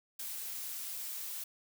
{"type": "noise", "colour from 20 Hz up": "blue", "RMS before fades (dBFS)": -41, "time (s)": [0.19, 1.44], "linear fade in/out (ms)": 5, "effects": []}